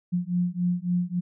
sine beating tone pair, 175.6 / 179.2 Hz, F3 / F3, +10 / +45 cents, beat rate 3.6 Hz, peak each -26 dBFS, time 0.12-1.21 s, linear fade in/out 20 ms, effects none

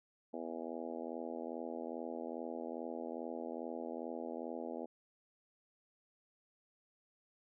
harmonic tone, 82.41 Hz, E2, in tune, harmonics 3 / 4 / 5 / 6 / 7 / 8 / 9 / 10, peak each -46 / -47 / -49 / -47 / -49 / -49 / -55 / -53 dBFS, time 0.33-4.86 s, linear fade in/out 10 ms, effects none

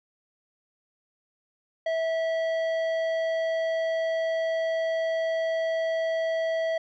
sine tone with tanh clipping, 652 Hz, E5, 19 cents flat, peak -26 dBFS, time 1.86-6.78 s, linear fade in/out 5 ms, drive 11 dB, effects none

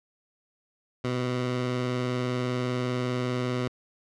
15% pulse tone with vibrato, 125 Hz, B2, 21 cents sharp, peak -20 dBFS, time 1.04-3.68 s, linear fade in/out 5 ms, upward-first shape square, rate 20 Hz, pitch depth 25 cents each way, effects low-pass 5000 Hz 12 dB/octave

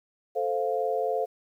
sine chord, F major, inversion first, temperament equal, 440 / 523.3 / 698.5 Hz, A4 / C5 / F5, 0 / 0 / 0 cents, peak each -29 dBFS, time 0.35-1.26 s, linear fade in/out 20 ms, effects 10-bit

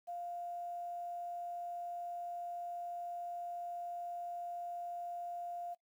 sine tone with quantisation, 698.5 Hz, F5, in tune, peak -40 dBFS, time 0.07-5.75 s, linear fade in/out 20 ms, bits 11, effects noise-tail reverb RT60 0.1 s tail -18 dB re dry

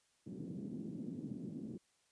pink band-pass noise, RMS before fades -45 dBFS, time 0.26-1.78 s, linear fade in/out 10 ms, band 170 to 300 Hz, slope 24 dB/octave, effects white hiss -75 dBFS RMS until 2.11 s + resampled to 22050 Hz

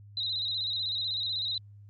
sine tone with vibrato, 3915 Hz, B7, 16 cents flat, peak -29 dBFS, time 0.17-1.58 s, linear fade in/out 2 ms, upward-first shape square, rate 16 Hz, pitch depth 54 cents each way, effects added 102 Hz sine -48 dBFS peak until 1.89 s + Opus 48 kbps

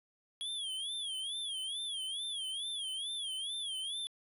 square tone with vibrato, 3300 Hz, G#7, 12 cents flat, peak -37 dBFS, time 0.41-4.07 s, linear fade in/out 0 ms, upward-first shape sine, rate 2.3 Hz, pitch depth 140 cents each way, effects resampled to 32000 Hz

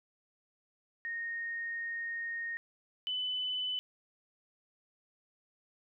sine tone pair in turn, 1854 / 3006 Hz, A#6 / F#7, -10 / +27 cents, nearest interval minor sixth, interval 837 cents, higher second, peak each -35 / -32 dBFS, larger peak second, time 1.05-2.57 / 3.07-3.79 s, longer first, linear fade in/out 0 ms, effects none

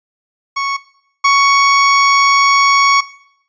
30% pulse tone pair in turn, 1108.7 / 1114.6 Hz, C#6 / C#6, 0 / +9 cents, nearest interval unison, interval 9 cents, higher second, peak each -13 / -5 dBFS, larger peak second, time 0.56-0.77 / 1.24-3.01 s, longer second, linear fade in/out 10 ms, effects noise-tail reverb RT60 0.7 s tail -18 dB re dry + resampled to 16000 Hz

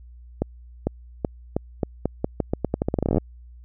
accelerating click train, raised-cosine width 2 ms, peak -8 dBFS, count 24, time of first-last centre 0.42-3.182 s, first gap 450 ms, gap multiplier 0.84, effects added 60 Hz sine -42 dBFS peak until 3.64 s

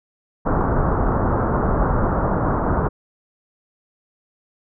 pink low-pass noise, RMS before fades -19 dBFS, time 0.45-2.89 s, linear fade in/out 20 ms, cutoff 1400 Hz, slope 48 dB/octave, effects none

